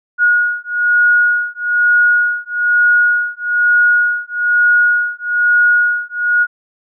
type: beating tone pair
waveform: sine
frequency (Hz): 1445 / 1446.1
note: F#6 / F#6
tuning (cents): -41 / -40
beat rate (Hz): 1.1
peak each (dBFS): -13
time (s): 0.18-6.47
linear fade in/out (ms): 50
effects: none